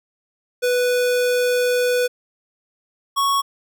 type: tone pair in turn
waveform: square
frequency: 493.9 / 1108.8 Hz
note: B4 / C#6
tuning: 0 / 0 cents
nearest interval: octave + major second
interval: 1400 cents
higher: second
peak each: -17 dBFS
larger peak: neither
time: 0.62-2.08 / 3.16-3.42 s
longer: first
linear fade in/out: 20 ms
effects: none